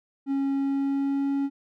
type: tone with pitch glide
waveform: triangle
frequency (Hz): 274.6 to 277.8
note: C#4 to C#4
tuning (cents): -16 to +4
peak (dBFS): -21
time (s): 0.26-1.5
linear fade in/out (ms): 50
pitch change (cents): +20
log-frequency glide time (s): 0.53-1.31
effects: none